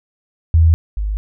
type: tone pair in turn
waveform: sine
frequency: 81.6 / 51.4 Hz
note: E2 / G#1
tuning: -17 / -17 cents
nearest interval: minor sixth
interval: 800 cents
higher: first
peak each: -7 / -17 dBFS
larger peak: first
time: 0.54-0.74 / 0.97-1.17 s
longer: neither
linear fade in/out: 0 ms
effects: none